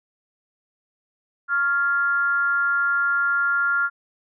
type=tone with frequency modulation; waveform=sine; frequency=1396.9 Hz; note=F6; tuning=in tune; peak=-18 dBFS; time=1.48-3.9 s; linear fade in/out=50 ms; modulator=284 Hz; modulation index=0.42; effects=none